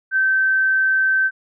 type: tone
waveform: sine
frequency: 1547 Hz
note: G6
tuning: 23 cents flat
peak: -14 dBFS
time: 0.11-1.31 s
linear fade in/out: 50 ms
effects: none